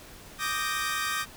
sawtooth chord, Eb major seventh, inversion third, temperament equal with one note detuned, 1174.7 / 1244.5 / 1568 / 1857.1 Hz, D6 / Eb6 / G6 / Bb6, 0 / 0 / 0 / -7 cents, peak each -30 dBFS, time 0.38-1.26 s, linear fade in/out 50 ms, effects pink hiss -48 dBFS RMS until 1.36 s

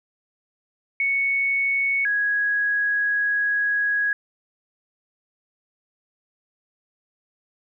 sine tone pair in turn, 2217 / 1660.9 Hz, C#7 / G#6, 0 / 0 cents, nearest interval perfect fourth, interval 500 cents, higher first, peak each -19 dBFS, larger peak neither, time 1-2.05 / 2.05-4.13 s, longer second, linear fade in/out 2 ms, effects none

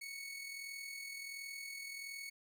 sawtooth tone with amplitude modulation, 2217 Hz, C#7, in tune, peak -39 dBFS, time 0.01-2.3 s, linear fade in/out 10 ms, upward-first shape sine, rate 41.4 Hz, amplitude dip 45%, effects none

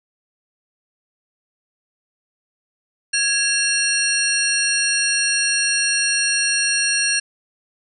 sine tone cluster, 1660 / 2723 / 4306 / 5640 / 8690 Hz, G#6 / F7 / C8 / F8 / C#9, -1 / -44 / +49 / +16 / -35 cents, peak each -23 dBFS, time 3.13-7.2 s, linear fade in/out 10 ms, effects none

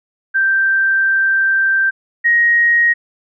sine tone pair in turn, 1568 / 1880.9 Hz, G6 / A#6, 0 / +15 cents, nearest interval minor third, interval 315 cents, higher second, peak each -11 / -9 dBFS, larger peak second, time 0.34-1.91 / 2.24-2.94 s, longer first, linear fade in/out 20 ms, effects none

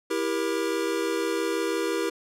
square chord, E diminished, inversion none, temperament just, 329.6 / 395.6 / 474.7 Hz, E4 / G4 / Bb4, 0 / +16 / +31 cents, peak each -30 dBFS, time 0.1-2.1 s, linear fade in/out 10 ms, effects low-pass 12000 Hz 12 dB/octave

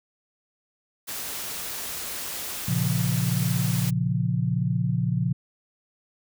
white noise, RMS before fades -33 dBFS, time 1.07-3.91 s, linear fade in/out 20 ms
sine chord, Bb minor, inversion none, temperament equal with one note detuned, 116.95 / 138.59 / 174.61 Hz, Bb2 / Db3 / F3, +6 / 0 / 0 cents, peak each -26 dBFS, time 2.68-5.33 s, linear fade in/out 5 ms
effects none

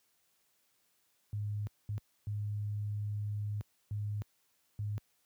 sine tone bursts at uneven times, 104 Hz, G#2, 3 cents sharp, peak -33 dBFS, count 5, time 1.33-1.67 / 1.89-1.98 / 2.27-3.61 / 3.91-4.22 / 4.79-4.98 s, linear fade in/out 0 ms, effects white hiss -74 dBFS RMS until 5.25 s + high-pass 60 Hz 12 dB/octave

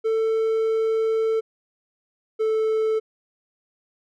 triangle tone pair in turn, 444.8 / 438.9 Hz, A4 / A4, +19 / -4 cents, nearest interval unison, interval 23 cents, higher first, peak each -17 dBFS, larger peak neither, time 0.04-1.41 / 2.39-3 s, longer first, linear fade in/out 20 ms, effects none

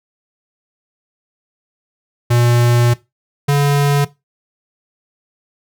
square tone pair in turn, 120.1 / 142.82 Hz, B2 / D3, -48 / -48 cents, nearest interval minor third, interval 300 cents, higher second, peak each -11 dBFS, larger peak neither, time 2.3-2.94 / 3.48-4.05 s, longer first, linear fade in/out 10 ms, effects noise-tail reverb RT60 0.2 s tail -17 dB re dry

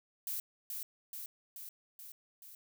violet noise with echo, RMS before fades -38 dBFS, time 0.27-0.4 s, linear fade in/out 2 ms, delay 430 ms, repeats 5, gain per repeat -3 dB, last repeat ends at 2.55 s, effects none

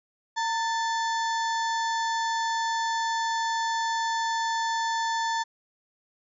harmonic tone with a mistuned harmonic, 879 Hz, A5, 2 cents flat, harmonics 1 / 2 / 4 / 5 / 6 / 7 / 8, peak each -26 / -32 / -38 / -40 / -42 / -43 / -44 dBFS, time 0.36-5.44 s, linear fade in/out 20 ms, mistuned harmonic 1, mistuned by +67 cents, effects none

